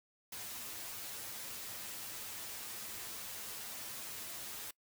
white noise with comb filter, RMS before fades -45 dBFS, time 0.32-4.71 s, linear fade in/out 5 ms, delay 9 ms, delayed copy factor +0.65, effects noise-tail reverb RT60 0.1 s tail -23 dB re dry

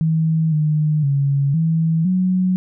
sine tone with pitch steps, 160.3 / 152.6 / 139.8 / 162.4 / 184.4 Hz, E3 / D#3 / C#3 / E3 / F#3, -48 / -33 / +15 / -26 / -6 cents, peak -14 dBFS, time 0.01-2.56 s, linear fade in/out 0 ms, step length 510 ms, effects none

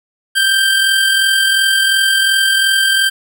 25% pulse tone with amplitude modulation, 1573 Hz, G6, 6 cents sharp, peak -5 dBFS, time 0.35-3.1 s, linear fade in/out 20 ms, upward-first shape sine, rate 42.8 Hz, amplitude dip 35%, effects none

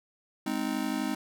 square chord, Ab major, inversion none, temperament just, 207.7 / 259.6 / 311.5 Hz, Ab3 / C4 / Eb4, 0 / -13 / +2 cents, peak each -35 / -33 / -34 dBFS, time 0.46-1.15 s, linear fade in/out 5 ms, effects none

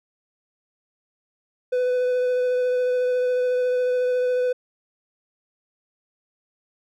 triangle tone with vibrato, 500 Hz, B4, 21 cents sharp, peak -17 dBFS, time 1.72-4.53 s, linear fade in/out 10 ms, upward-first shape triangle, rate 14 Hz, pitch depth 15 cents each way, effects none

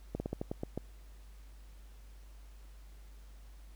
slowing click train, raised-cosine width 2 ms, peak -22 dBFS, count 8, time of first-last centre 0.15-0.776 s, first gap 50 ms, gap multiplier 1.19, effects added 50 Hz sine -50 dBFS peak until 3.75 s + pink hiss -65 dBFS RMS until 3.75 s

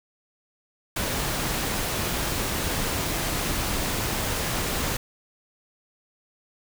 pink noise, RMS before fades -27 dBFS, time 0.96-4.97 s, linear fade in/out 5 ms, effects none

